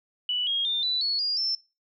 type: tone with pitch steps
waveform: sine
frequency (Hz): 2960 / 3265 / 3602 / 3974 / 4384 / 4836 / 5335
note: F#7 / G#7 / A7 / B7 / C#8 / D8 / E8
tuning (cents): 0 / -30 / +40 / +10 / -20 / +50 / +20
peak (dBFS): -24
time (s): 0.29-1.55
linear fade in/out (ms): 2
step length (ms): 180
effects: noise-tail reverb RT60 0.3 s tail -23 dB re dry